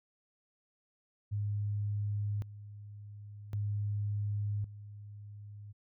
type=tone with tremolo; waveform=sine; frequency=103.2 Hz; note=G#2; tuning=10 cents flat; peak=-31 dBFS; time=1.31-5.73 s; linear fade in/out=20 ms; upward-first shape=square; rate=0.45 Hz; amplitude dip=80%; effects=none